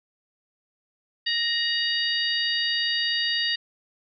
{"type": "harmonic tone with a mistuned harmonic", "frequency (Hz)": 932.3, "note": "A#5", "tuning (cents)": 0, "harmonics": [2, 3, 4, 5], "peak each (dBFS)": [-28, -28, -28, -28], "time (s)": [1.26, 3.56], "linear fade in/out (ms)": 10, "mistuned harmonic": 3, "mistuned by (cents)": 54, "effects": []}